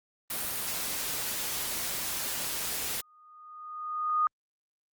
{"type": "noise", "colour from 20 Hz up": "white", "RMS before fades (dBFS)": -33, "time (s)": [0.3, 3.01], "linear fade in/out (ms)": 5}
{"type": "tone with exponential growth", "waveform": "sine", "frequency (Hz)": 1233, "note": "D#6", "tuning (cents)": -16, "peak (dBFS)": -21, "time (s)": [2.98, 4.27], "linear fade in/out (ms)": 1, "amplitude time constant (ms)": 280}
{"effects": ["Opus 32 kbps"]}